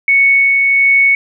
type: tone with tremolo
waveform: sine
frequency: 2217 Hz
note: C#7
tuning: in tune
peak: -6 dBFS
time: 0.08-1.15 s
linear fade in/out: 2 ms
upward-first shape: sine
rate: 1.4 Hz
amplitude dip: 25%
effects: none